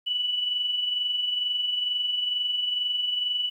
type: tone with amplitude modulation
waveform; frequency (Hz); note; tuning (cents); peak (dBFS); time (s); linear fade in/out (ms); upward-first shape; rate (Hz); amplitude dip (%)
sine; 2960; F#7; 0; -22; 0.06-3.5; 20; sine; 22.2; 45
effects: 10-bit